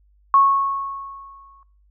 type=tone with exponential decay; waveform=sine; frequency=1100 Hz; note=C#6; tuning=14 cents flat; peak=-9 dBFS; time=0.34-1.63 s; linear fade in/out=1 ms; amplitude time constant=280 ms; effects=noise-tail reverb RT60 0.4 s tail -22 dB re dry + added 50 Hz sine -54 dBFS peak until 1.9 s